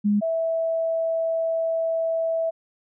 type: tone pair in turn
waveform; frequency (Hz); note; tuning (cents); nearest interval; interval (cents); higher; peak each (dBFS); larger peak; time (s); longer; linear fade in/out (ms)
sine; 206.4 / 655.3; G#3 / E5; -10 / -10; octave + minor sixth; 2000; second; -17 / -21; first; 0.04-0.21 / 0.21-2.51; second; 20
effects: none